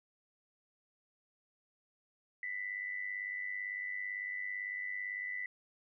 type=tone with amplitude modulation; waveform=sine; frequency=1988 Hz; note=B6; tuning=11 cents sharp; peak=-34 dBFS; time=2.43-5.46 s; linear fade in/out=2 ms; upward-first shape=sine; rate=97.9 Hz; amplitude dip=65%; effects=none